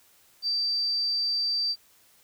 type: tone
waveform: sine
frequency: 4664 Hz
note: D8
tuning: 13 cents flat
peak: -24 dBFS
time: 0.42-1.76 s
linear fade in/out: 50 ms
effects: white hiss -60 dBFS RMS until 2.23 s